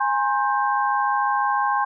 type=tone cluster; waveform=sine; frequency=826 / 952 / 1066 / 1570 Hz; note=G#5 / A#5 / C6 / G6; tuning=-10 / +36 / +32 / +2 cents; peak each=-22 / -31 / -22 / -27 dBFS; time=0-1.85 s; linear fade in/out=10 ms; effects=none